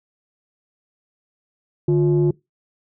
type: tone pair together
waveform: sine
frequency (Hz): 148.67 / 353.6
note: D3 / F4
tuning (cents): +22 / +22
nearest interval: octave + minor third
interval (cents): 1500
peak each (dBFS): -15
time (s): 1.88-2.31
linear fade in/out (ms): 5
effects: noise-tail reverb RT60 0.2 s tail -23 dB re dry + tanh soft clip ceiling -10 dBFS